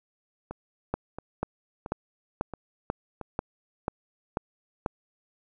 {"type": "two click trains", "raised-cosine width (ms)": 1, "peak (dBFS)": [-22, -13], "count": [5, 9], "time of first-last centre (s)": [[0.51, 3.213], [0.94, 4.862]], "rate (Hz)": [1.48, 2.04], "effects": []}